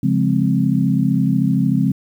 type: chord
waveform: sine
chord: Db major seventh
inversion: none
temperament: equal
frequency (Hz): 138.59 / 174.61 / 207.7 / 261.6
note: Db3 / F3 / Ab3 / C4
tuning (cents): 0 / 0 / 0 / 0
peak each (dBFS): -19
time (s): 0.03-1.92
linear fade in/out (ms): 5
effects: 8-bit